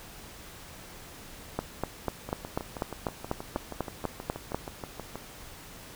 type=two click trains; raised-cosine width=1 ms; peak=-22 / -14 dBFS; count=19 / 13; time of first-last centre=2.29-5.156 / 1.59-4.546 s; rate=6.28 / 4.06 Hz; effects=pink hiss -47 dBFS RMS until 5.95 s